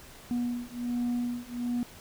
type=beating tone pair; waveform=sine; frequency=241.5 / 242.8 Hz; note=B3 / B3; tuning=-39 / -29 cents; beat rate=1.3 Hz; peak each=-30 dBFS; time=0.31-1.83 s; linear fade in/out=0 ms; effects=tanh soft clip ceiling -25 dBFS + pink hiss -50 dBFS RMS until 2 s